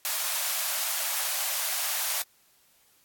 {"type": "high-pass noise", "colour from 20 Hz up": "white", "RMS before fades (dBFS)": -29, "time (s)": [0.05, 2.22], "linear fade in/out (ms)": 0, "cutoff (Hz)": 560, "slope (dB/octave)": 96, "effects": ["white hiss -63 dBFS RMS until 3.04 s", "AAC 64 kbps"]}